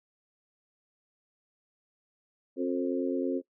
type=harmonic tone with a mistuned harmonic; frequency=89.3 Hz; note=F2; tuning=39 cents sharp; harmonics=3 / 4 / 5 / 6; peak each=-30 / -32 / -34 / -36 dBFS; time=2.56-3.42 s; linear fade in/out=50 ms; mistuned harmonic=6; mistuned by=-19 cents; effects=noise-tail reverb RT60 0.1 s tail -19 dB re dry